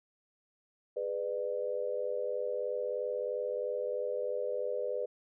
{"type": "chord", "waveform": "sine", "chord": "G# diminished", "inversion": "none", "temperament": "just", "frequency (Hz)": [415.3, 498.4, 598], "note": ["G#4", "B4", "D5"], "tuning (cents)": [0, 16, 31], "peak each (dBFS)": [-39, -34, -37], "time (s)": [0.96, 5.06], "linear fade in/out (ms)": 10, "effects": []}